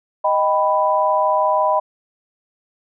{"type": "chord", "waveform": "sine", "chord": "Eb augmented", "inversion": "none", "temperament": "equal with one note detuned", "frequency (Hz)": [622.3, 784, 990.6], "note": ["Eb5", "G5", "B5"], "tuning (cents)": [0, 0, 5], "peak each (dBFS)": [-18, -21, -17], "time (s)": [0.24, 1.8], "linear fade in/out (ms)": 10, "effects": []}